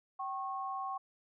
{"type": "tone pair together", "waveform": "sine", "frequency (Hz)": [771.9, 1091], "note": ["G5", "C#6"], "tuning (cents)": [-27, -28], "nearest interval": "tritone", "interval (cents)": 599, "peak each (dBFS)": [-39, -38], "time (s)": [0.19, 0.98], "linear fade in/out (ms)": 10, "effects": []}